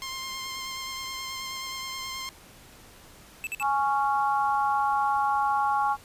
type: tone with vibrato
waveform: 10% pulse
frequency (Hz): 1056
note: C6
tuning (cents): +16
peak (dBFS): -25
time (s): 0.02-2.29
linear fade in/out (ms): 0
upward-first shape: sine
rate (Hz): 9.4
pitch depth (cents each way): 15
type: tone bursts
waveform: square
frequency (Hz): 2630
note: E7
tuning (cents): -5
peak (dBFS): -30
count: 3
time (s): 3.44-3.627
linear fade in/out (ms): 0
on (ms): 29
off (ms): 50
type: harmonic tone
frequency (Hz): 277.2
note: C#4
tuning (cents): 0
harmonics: 3 / 4 / 5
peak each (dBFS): -24 / -27 / -32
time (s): 3.6-5.97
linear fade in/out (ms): 50
effects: pink hiss -51 dBFS RMS until 6.04 s + resampled to 32000 Hz